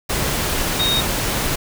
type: tone in noise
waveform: sine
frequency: 3729 Hz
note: A#7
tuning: in tune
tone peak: -17 dBFS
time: 0.79-1.01 s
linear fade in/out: 10 ms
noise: pink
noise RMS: -21 dBFS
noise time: 0.09-1.56 s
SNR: +1 dB
effects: none